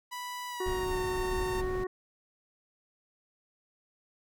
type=tone with pitch glide; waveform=sawtooth; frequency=987 to 910.3 Hz; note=B5 to A#5; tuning=-1 to -41 cents; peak=-33 dBFS; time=0.11-1.62 s; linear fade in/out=20 ms; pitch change=-140 cents; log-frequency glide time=0.48-0.98 s
type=harmonic tone; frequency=370 Hz; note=F#4; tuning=in tune; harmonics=1 / 2 / 3 / 4 / 5; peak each=-31 / -46 / -42 / -54 / -45 dBFS; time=0.6-1.87 s; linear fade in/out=5 ms
type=noise; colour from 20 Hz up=brown; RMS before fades=-37 dBFS; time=0.66-1.84 s; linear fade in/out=5 ms
effects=none